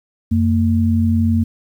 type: tone pair together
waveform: sine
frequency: 90.48 / 228 Hz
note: F#2 / A#3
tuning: -38 / -38 cents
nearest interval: octave + major third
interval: 1600 cents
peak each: -15 dBFS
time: 0.31-1.44 s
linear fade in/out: 10 ms
effects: 8-bit